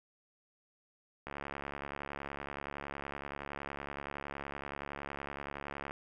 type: click train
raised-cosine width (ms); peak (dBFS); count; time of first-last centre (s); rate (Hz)
0.5; -25; 329; 1.27-5.909; 70.7
effects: 11-bit